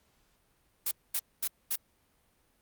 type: noise bursts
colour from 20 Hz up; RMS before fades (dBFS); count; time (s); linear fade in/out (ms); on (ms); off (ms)
blue; -30; 4; 0.86-1.758; 5; 52; 230
effects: pink hiss -70 dBFS RMS until 2.61 s + Opus 48 kbps